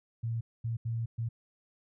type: tone bursts at uneven times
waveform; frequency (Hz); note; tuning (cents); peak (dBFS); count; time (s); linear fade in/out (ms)
sine; 115; A#2; -23; -30; 4; 0.23-0.41 / 0.64-0.77 / 0.85-1.06 / 1.18-1.29; 10
effects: none